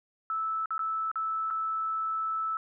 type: tone with dropouts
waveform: sine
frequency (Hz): 1312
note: E6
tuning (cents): -9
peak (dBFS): -28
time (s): 0.3-2.57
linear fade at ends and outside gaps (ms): 1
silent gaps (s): 0.658-0.706 / 0.78-0.792 / 1.115-1.157 / 1.503-1.508
effects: none